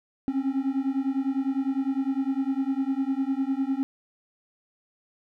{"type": "beating tone pair", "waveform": "triangle", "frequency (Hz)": [264.7, 274.6], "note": ["C4", "C#4"], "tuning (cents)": [20, -16], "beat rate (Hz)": 9.9, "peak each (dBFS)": -25, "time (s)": [0.28, 3.83], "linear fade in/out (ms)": 0, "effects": []}